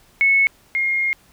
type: tone pair in turn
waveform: sine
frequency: 2200 / 2136 Hz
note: C#7 / C7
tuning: -14 / +35 cents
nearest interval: minor second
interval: 51 cents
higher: first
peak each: -12 / -17 dBFS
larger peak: first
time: 0.21-0.47 / 0.75-1.13 s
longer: second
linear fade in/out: 0 ms
effects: pink hiss -54 dBFS RMS until 1.32 s